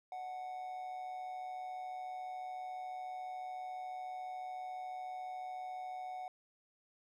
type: tone with amplitude modulation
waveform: triangle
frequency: 739 Hz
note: F#5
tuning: 2 cents flat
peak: -37 dBFS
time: 0.12-6.28 s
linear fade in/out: 2 ms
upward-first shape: sine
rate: 134 Hz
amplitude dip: 45%
effects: none